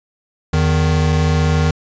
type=tone pair together; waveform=square; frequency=82.41 / 155.57 Hz; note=E2 / D#3; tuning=0 / 0 cents; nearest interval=major seventh; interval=1100 cents; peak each=-16 dBFS; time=0.53-1.71 s; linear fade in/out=5 ms; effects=resampled to 16000 Hz